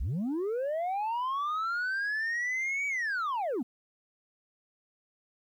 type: linear two-way sweep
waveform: sine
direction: up then down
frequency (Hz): 43.12 to 2288 to 208.2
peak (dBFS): -26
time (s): 0-3.63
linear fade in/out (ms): 10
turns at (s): 2.87
effects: tanh soft clip ceiling -28 dBFS + 11-bit